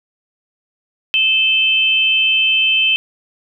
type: tone pair together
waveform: sine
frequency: 2614 / 3093 Hz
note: E7 / G7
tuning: -15 / -24 cents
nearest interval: minor third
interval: 291 cents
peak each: -14 dBFS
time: 1.14-2.96 s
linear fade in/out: 0 ms
effects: none